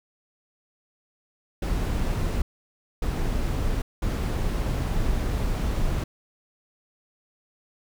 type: noise bursts at uneven times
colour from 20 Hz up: brown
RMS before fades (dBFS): -25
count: 3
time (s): 1.62-2.42 / 3.02-3.82 / 4.02-6.04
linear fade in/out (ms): 5
effects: none